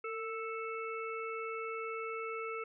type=harmonic tone with a mistuned harmonic; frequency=440 Hz; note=A4; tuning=in tune; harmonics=1 / 3 / 5 / 6; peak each=-40 / -41 / -46 / -48 dBFS; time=0.04-2.64 s; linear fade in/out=5 ms; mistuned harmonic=1; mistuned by=+43 cents; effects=none